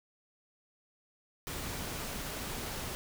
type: noise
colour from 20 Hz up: pink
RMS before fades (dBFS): -39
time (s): 1.47-2.95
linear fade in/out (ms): 0
effects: none